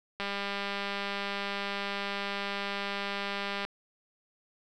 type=click train; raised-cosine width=0.3 ms; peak=-18 dBFS; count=691; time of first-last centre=0.2-3.65 s; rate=200 Hz; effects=none